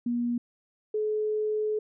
sine tone pair in turn, 239.6 / 427.7 Hz, A#3 / A4, +48 / -49 cents, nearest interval minor seventh, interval 1003 cents, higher second, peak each -25 dBFS, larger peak neither, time 0.06-0.38 / 0.94-1.79 s, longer second, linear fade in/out 5 ms, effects none

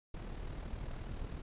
brown noise with amplitude modulation, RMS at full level -40 dBFS, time 0.14-1.42 s, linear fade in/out 5 ms, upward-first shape sine, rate 39.1 Hz, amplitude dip 50%, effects resampled to 8000 Hz

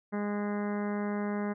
harmonic tone with a mistuned harmonic, 205.8 Hz, G#3, 16 cents flat, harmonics 1 / 2 / 3 / 4 / 5 / 6 / 7 / 8 / 9 / 10, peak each -31 / -37 / -41 / -43 / -45 / -47 / -48 / -49 / -50 / -51 dBFS, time 0.12-1.54 s, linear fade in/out 20 ms, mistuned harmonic 7, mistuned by +23 cents, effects none

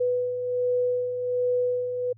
sine beating tone pair, 493.9 / 495.2 Hz, B4 / B4, 0 / +5 cents, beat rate 1.3 Hz, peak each -32 / -23 dBFS, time 0-2.13 s, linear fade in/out 10 ms, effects added 111 Hz sine -50 dBFS peak until 2.17 s

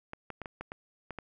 clicks, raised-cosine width 0.5 ms, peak -24 dBFS, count 8, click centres 0.134 / 0.303 / 0.417 / 0.458 / 0.61 / 0.719 / 1.107 / 1.187 s, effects none

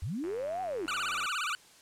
sine linear two-way sweep, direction up then down, 65.41 to 769 to 293.6 Hz, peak -32 dBFS, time 0.02-0.86 s, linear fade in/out 5 ms, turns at 0.62 s
click train, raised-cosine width 0.5 ms, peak -33 dBFS, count 98, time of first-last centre 0.24-1.256 s, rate 95.5 Hz
25% pulse tone with vibrato, 1318.5 Hz, E6, in tune, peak -27 dBFS, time 0.88-1.55 s, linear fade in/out 0 ms, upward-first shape sine, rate 17 Hz, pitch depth 240 cents each way
effects white hiss -57 dBFS RMS until 1.81 s + low-pass 9000 Hz 12 dB/octave

